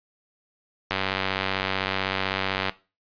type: click train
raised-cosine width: 0.3 ms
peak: -8 dBFS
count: 172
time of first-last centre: 0.91-2.695 s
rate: 95.8 Hz
effects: noise-tail reverb RT60 0.3 s tail -18 dB re dry + resampled to 11025 Hz